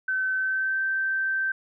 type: tone with pitch glide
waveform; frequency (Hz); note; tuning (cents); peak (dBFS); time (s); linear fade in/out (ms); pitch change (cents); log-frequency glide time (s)
sine; 1529 to 1556.6; G6 to G6; -44 to -13; -23; 0.08-1.52; 5; +31; 0.34-0.81
effects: none